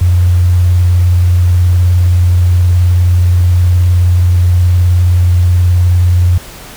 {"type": "tone with vibrato", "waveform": "sine", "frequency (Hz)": 88.8, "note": "F2", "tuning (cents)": 29, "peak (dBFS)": -5, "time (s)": [0.01, 6.38], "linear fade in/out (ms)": 5, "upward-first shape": "triangle", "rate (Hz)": 19, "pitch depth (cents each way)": 47, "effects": ["added 50 Hz sine -40 dBFS peak until 6.76 s", "pink hiss -31 dBFS RMS until 6.76 s"]}